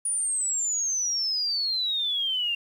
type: exponential sweep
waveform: sine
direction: down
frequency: 9690 to 2755 Hz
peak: -24 dBFS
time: 0.05-2.55 s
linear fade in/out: 5 ms
effects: 9-bit